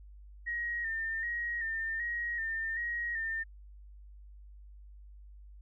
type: tone with vibrato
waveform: sine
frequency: 1847 Hz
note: A#6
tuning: 16 cents flat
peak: -32 dBFS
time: 0.46-3.44 s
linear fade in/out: 20 ms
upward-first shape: square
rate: 1.3 Hz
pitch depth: 41 cents each way
effects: added 50 Hz sine -49 dBFS peak until 5.61 s